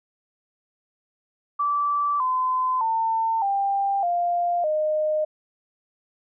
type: tone with pitch steps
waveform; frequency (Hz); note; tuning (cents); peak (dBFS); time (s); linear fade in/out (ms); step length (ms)
sine; 1161 / 1022.5 / 900.4 / 793 / 698.4 / 615; D6 / C6 / A5 / G5 / F5 / D#5; -20 / -40 / +40 / +20 / 0 / -20; -20; 1.59-5.25; 10; 610
effects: none